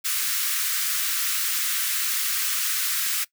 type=high-pass noise; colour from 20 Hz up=white; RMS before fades=-25 dBFS; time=0.04-3.25 s; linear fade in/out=20 ms; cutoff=1200 Hz; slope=48 dB/octave; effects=noise-tail reverb RT60 0.1 s tail -20 dB re dry